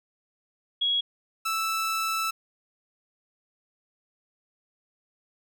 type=tone pair in turn; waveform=sine / sawtooth; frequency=3322 / 1318.3 Hz; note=G#7 / E6; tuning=0 / 0 cents; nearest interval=octave + major third; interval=1600 cents; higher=first; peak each=-22 dBFS; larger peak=neither; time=0.81-1.01 / 1.45-2.31 s; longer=second; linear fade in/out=10 ms; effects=none